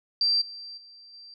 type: tone with level steps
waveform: sine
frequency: 4699 Hz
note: D8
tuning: in tune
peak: -20 / -38 / -47 / -44 dBFS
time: 0.21-1.34 s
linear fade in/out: 2 ms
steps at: 0.41 / 0.77 / 1.13 s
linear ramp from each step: 10 ms
effects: none